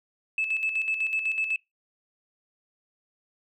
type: tone with tremolo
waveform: sine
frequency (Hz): 2613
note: E7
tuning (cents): -16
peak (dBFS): -22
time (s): 0.38-1.56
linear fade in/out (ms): 2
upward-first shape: square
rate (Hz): 8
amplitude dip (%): 55
effects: noise-tail reverb RT60 0.2 s tail -23 dB re dry + tanh soft clip ceiling -18 dBFS